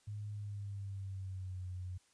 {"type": "tone with pitch glide", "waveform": "sine", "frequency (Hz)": [104.2, 91.24], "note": ["G#2", "F#2"], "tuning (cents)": [6, -24], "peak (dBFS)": -40, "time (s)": [0.07, 1.98], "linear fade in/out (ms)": 10, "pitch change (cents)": -230, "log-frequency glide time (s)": [0.31, 1.67], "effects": ["white hiss -71 dBFS RMS until 2.13 s", "resampled to 22050 Hz"]}